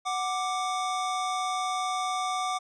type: tone pair together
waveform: square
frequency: 742 / 1177.9 Hz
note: F#5 / D6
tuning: +5 / +5 cents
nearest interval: minor sixth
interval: 800 cents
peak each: -31 / -31 dBFS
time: 0.05-2.59 s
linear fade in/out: 20 ms
effects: resampled to 22050 Hz